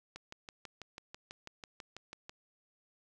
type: click train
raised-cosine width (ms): 0.2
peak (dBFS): -28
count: 14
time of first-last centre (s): 0.16-2.295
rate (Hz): 6.09
effects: none